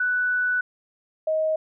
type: tone pair in turn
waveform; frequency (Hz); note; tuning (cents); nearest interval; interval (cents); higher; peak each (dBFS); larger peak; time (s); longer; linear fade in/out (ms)
sine; 1486 / 629.3; F#6 / D#5; +7 / +19; octave + minor third; 1488; first; -20; neither; 0-0.61 / 1.27-1.56; first; 5
effects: none